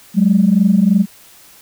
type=tone pair together; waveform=sine; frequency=186.74 / 209.8 Hz; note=F#3 / G#3; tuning=+16 / +18 cents; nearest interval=major second; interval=202 cents; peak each=-11 dBFS; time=0.14-1.06 s; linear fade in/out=50 ms; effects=tanh soft clip ceiling -1 dBFS + white hiss -44 dBFS RMS until 1.61 s

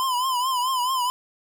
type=tone with vibrato; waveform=square; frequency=1017 Hz; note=C6; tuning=50 cents flat; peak=-22 dBFS; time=0-1.1 s; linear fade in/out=0 ms; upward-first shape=triangle; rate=4.6 Hz; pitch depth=98 cents each way; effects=none

